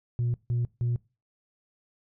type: tone bursts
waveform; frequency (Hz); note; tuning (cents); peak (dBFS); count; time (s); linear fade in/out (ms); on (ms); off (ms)
sine; 120; B2; -49; -22; 3; 0.19-0.96; 0; 150; 160
effects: noise-tail reverb RT60 0.3 s tail -23 dB re dry + tanh soft clip ceiling -22 dBFS